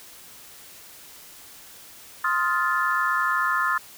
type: chord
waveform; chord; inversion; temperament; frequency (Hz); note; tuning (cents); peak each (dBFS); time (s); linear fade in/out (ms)
sine; F dominant seventh; second; just; 1047.7 / 1257.2 / 1396.9 / 1746.1; C6 / Eb6 / F6 / A6; +2 / +18 / 0 / -14; -26; 2.24-3.78; 5
effects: white hiss -46 dBFS RMS until 3.97 s